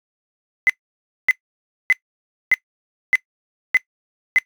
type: tone bursts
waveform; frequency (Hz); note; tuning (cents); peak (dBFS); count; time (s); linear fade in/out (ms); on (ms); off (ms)
triangle; 2032; B6; +49; -6; 7; 0.67-4.385; 0; 25; 590
effects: noise-tail reverb RT60 0.1 s tail -23 dB re dry + tanh soft clip ceiling -8 dBFS